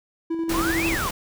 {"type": "tone with tremolo", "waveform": "triangle", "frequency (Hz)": 329.6, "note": "E4", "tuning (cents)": 0, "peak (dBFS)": -20, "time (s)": [0.3, 0.95], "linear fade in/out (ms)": 10, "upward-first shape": "square", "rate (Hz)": 11, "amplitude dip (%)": 35}
{"type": "noise", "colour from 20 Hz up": "pink", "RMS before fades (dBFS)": -28, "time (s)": [0.49, 1.11], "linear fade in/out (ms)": 5}
{"type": "exponential two-way sweep", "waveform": "sine", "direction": "up then down", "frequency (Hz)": [987.8, 2731, 987.8], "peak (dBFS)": -25, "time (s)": [0.54, 1.09], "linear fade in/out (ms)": 2, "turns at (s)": 0.87}
{"effects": []}